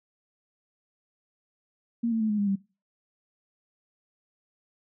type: tone with pitch steps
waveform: sine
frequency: 233.1 / 225.2 / 217.5 / 210.1 / 202.9 / 196.01 Hz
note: A#3 / A3 / A3 / G#3 / G#3 / G3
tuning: 0 / +40 / -20 / +20 / -40 / 0 cents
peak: -23 dBFS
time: 2.03-2.558 s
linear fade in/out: 10 ms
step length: 88 ms
effects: noise-tail reverb RT60 0.3 s tail -21 dB re dry